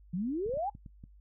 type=exponential sweep; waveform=sine; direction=up; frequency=164.81 to 857 Hz; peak=-30 dBFS; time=0.13-0.7 s; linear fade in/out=10 ms
type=clicks; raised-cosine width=5 ms; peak=-35 dBFS; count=7; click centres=0.463 / 0.493 / 0.539 / 0.572 / 0.751 / 0.862 / 1.039 s
effects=noise-tail reverb RT60 0.1 s tail -20 dB re dry + added 50 Hz sine -54 dBFS peak until 1.2 s